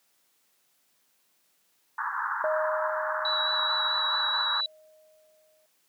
pink band-pass noise, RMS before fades -31 dBFS, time 1.98-4.61 s, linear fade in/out 5 ms, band 880 to 1700 Hz, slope 96 dB/octave
sine tone with exponential decay, 622.3 Hz, D#5, in tune, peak -24 dBFS, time 2.44-5.66 s, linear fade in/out 1 ms, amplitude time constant 700 ms
sine tone with vibrato, 3915 Hz, B7, 16 cents flat, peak -26 dBFS, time 3.25-4.66 s, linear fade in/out 2 ms, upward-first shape sine, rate 4.6 Hz, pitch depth 15 cents each way
effects white hiss -69 dBFS RMS until 5.88 s + high-pass 150 Hz 12 dB/octave

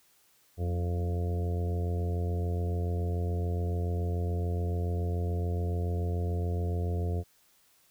harmonic tone with a mistuned harmonic, 87 Hz, F2, 6 cents flat, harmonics 1 / 2 / 3 / 4 / 5 / 6 / 7 / 8, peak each -28 / -39 / -46 / -43 / -40 / -46 / -50 / -45 dBFS, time 0.57-7.24 s, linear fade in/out 50 ms, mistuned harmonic 2, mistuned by +30 cents, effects white hiss -65 dBFS RMS until 7.9 s

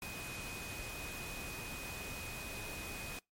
sine tone in noise, 2500 Hz, D#7, 8 cents sharp, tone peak -47 dBFS, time 0.02-3.19 s, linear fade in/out 2 ms, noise pink, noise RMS -45 dBFS, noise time 0.02-3.19 s, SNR -5 dB, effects noise-tail reverb RT60 0.2 s tail -25 dB re dry + MP3 64 kbps

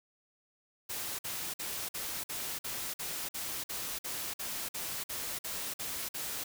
white noise bursts, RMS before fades -38 dBFS, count 16, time 0.89-6.44 s, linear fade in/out 10 ms, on 300 ms, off 50 ms, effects none

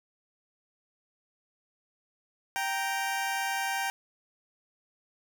20% pulse tone pair together, 782 / 932.3 Hz, G5 / A#5, -4 / 0 cents, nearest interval minor third, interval 304 cents, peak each -25 / -30 dBFS, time 2.56-3.9 s, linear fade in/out 0 ms, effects none

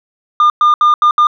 sine tone bursts at uneven times, 1207 Hz, D6, 47 cents sharp, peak -3 dBFS, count 5, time 0.4-0.5 / 0.61-0.74 / 0.81-0.94 / 1.02-1.11 / 1.18-1.27 s, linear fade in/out 2 ms, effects tanh soft clip ceiling -5 dBFS

